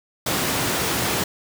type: high-pass noise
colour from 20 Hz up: pink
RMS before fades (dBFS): -23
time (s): 0.26-1.24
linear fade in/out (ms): 5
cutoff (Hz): 120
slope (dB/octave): 12
effects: none